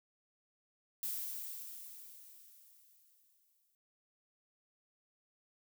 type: noise with exponential decay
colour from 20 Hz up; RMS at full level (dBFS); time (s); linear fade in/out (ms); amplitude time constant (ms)
violet; -38; 1.03-3.75; 1; 590
effects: none